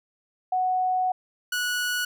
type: tone pair in turn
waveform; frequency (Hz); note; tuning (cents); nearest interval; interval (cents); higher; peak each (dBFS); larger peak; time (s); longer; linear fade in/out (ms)
sine / sawtooth; 740 / 1468.5; F#5 / F#6; 0 / -13; octave; 1187; second; -21; neither; 0.52-1.12 / 1.52-2.05; first; 5
effects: none